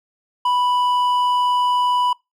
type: tone with hard clipping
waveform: sine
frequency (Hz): 987.8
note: B5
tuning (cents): 0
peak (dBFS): -17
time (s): 0.45-2.13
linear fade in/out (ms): 5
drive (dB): 6
effects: noise-tail reverb RT60 0.2 s tail -24 dB re dry